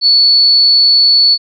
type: tone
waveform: sine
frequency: 4435 Hz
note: C#8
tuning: in tune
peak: -5 dBFS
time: 0.01-1.38 s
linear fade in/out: 50 ms
effects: none